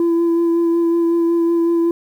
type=tone with vibrato; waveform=sine; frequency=337.2 Hz; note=E4; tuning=39 cents sharp; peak=-10 dBFS; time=0-1.91 s; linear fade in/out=2 ms; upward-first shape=sine; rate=5.4 Hz; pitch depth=15 cents each way; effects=tanh soft clip ceiling -12 dBFS + 8-bit

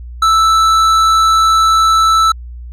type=tone with tanh clipping; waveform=sine; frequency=1318.5 Hz; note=E6; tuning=in tune; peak=-9 dBFS; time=0.22-2.32 s; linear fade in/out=5 ms; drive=12 dB; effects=added 60 Hz sine -26 dBFS peak until 2.72 s

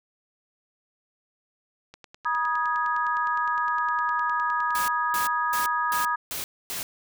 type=click train; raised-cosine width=0.2 ms; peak=-27 dBFS; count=28; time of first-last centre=1.94-4.706 s; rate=9.76 Hz
type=chord; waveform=sine; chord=G# minor; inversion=first; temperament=equal with one note detuned; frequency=963.5 / 1244.5 / 1661.2 Hz; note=B5 / D#6 / G#6; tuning=-43 / 0 / 0 cents; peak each=-27 / -26 / -29 dBFS; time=2.25-6.16 s; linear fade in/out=10 ms
type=noise bursts; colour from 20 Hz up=white; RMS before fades=-32 dBFS; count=6; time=4.75-6.83 s; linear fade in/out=0 ms; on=130 ms; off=260 ms
effects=none

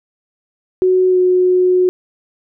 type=tone with pitch glide; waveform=sine; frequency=370 to 365.1 Hz; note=F#4 to F#4; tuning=0 to -23 cents; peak=-9 dBFS; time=0.82-1.89 s; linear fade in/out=0 ms; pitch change=-23 cents; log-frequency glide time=1.09-1.18 s; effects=none

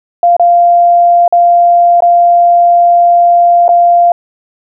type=tone with dropouts; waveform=sine; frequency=695 Hz; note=F5; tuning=9 cents flat; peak=-3 dBFS; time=0.23-4.12 s; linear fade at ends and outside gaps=2 ms; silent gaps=0.366-0.396 / 1.279-1.325 / 2.005-2.022 / 3.681-3.69 s; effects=none

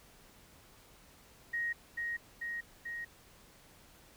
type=tone with echo; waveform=sine; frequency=1878 Hz; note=A#6; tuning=12 cents sharp; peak=-32 dBFS; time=1.53-1.73 s; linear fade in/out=10 ms; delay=440 ms; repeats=3; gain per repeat=-2 dB; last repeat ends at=3.05 s; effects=pink hiss -60 dBFS RMS until 4.16 s

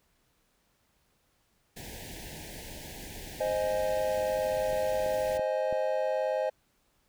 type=band-stop noise; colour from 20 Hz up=pink; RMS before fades=-43 dBFS; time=1.76-5.38 s; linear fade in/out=10 ms; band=920 to 1600 Hz; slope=96 dB/octave
type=chord; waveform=triangle; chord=Ab major; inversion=first; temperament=equal; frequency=523.3 / 622.3 / 830.6 Hz; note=C5 / Eb5 / Ab5; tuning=0 / 0 / 0 cents; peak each=-28 / -28 / -34 dBFS; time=3.4-6.5 s; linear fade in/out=10 ms
type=click train; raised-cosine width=2 ms; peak=-27 dBFS; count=4; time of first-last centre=4.73-5.727 s; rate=3.01 Hz
effects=pink hiss -71 dBFS RMS until 7.08 s

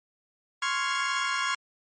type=chord; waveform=30% pulse; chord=Db major seventh; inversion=third; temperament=equal; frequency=1046.5 / 1108.7 / 1396.9 / 1661.2 Hz; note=C6 / Db6 / F6 / Ab6; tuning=0 / 0 / 0 / 0 cents; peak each=-29 dBFS; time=0.62-1.55 s; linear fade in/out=5 ms; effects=MP3 32 kbps

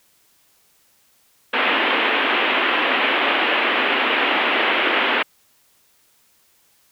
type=band-pass noise; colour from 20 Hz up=white; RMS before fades=-19 dBFS; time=1.53-5.23 s; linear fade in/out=10 ms; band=240 to 3100 Hz; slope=48 dB/octave; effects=white hiss -59 dBFS RMS until 6.91 s

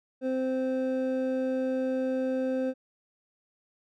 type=tone pair together; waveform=triangle; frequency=260 / 520 Hz; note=C4 / C5; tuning=-11 / -11 cents; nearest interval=octave; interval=1200 cents; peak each=-27 dBFS; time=0.21-2.74 s; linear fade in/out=50 ms; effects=none

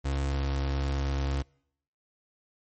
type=tone; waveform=35% pulse; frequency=69.1 Hz; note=C#2; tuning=5 cents flat; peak=-25 dBFS; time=0.04-1.43 s; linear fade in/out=20 ms; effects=noise-tail reverb RT60 0.7 s tail -26 dB re dry + MP3 32 kbps

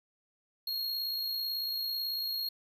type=tone with amplitude modulation; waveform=square; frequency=4281 Hz; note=C8; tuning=39 cents sharp; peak=-31 dBFS; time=0.67-2.49 s; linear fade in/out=5 ms; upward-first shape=sine; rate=58.1 Hz; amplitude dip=35%; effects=none

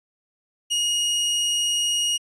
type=tone; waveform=sawtooth; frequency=2876 Hz; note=F#7; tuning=50 cents flat; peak=-17 dBFS; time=0.7-2.18 s; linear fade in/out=20 ms; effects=resampled to 24000 Hz

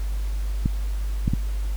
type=clicks; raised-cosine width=5 ms; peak=-8 dBFS; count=3; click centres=0.659 / 1.279 / 1.336 s; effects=added 50 Hz sine -23 dBFS peak until 1.76 s + pink hiss -45 dBFS RMS until 1.76 s

